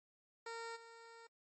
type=tone with level steps; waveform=15% pulse; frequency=459.9 Hz; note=A#4; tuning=23 cents flat; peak=-38 / -49 dBFS; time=0.46-1.27 s; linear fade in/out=5 ms; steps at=0.75 s; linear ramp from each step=20 ms; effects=MP3 32 kbps